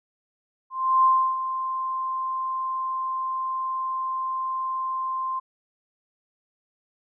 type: tone with ADSR envelope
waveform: sine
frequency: 1046.5 Hz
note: C6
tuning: in tune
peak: -14 dBFS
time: 0.7-5.4 s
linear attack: 340 ms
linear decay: 320 ms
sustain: -11 dB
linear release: 15 ms
effects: none